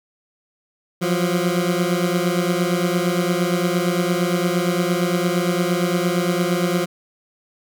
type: beating tone pair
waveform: 20% pulse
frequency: 173.3 / 182 Hz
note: F3 / F#3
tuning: -13 / -28 cents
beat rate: 8.7 Hz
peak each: -15 / -17 dBFS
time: 1.01-6.86 s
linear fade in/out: 20 ms
effects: none